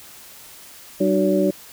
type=tone cluster; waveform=sine; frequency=192.5 / 300.9 / 372.7 / 568 Hz; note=G3 / D4 / F#4 / C#5; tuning=-31 / +42 / +13 / +42 cents; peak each=-21 dBFS; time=1-1.51 s; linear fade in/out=10 ms; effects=white hiss -43 dBFS RMS until 1.72 s